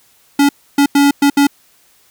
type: tone bursts at uneven times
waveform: square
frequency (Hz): 283.3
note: C#4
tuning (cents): +38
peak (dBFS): -8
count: 5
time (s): 0.39-0.49 / 0.78-0.86 / 0.95-1.11 / 1.22-1.3 / 1.37-1.47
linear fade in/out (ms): 5
effects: white hiss -52 dBFS RMS until 2.1 s